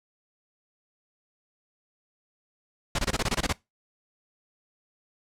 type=noise bursts; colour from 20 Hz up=pink; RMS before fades=-25 dBFS; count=10; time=2.95-3.527 s; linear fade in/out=5 ms; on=37 ms; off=23 ms; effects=noise-tail reverb RT60 0.2 s tail -22 dB re dry + low-pass 8000 Hz 12 dB/octave